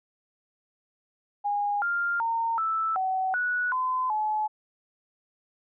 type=tone with pitch steps; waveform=sine; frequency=819 / 1398 / 916 / 1318 / 755 / 1470 / 1022 / 856 Hz; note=G#5 / F6 / A#5 / E6 / F#5 / F#6 / C6 / A5; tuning=-24 / +1 / -31 / -1 / +35 / -12 / -41 / -48 cents; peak=-24 dBFS; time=1.44-4.48 s; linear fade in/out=20 ms; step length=380 ms; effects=none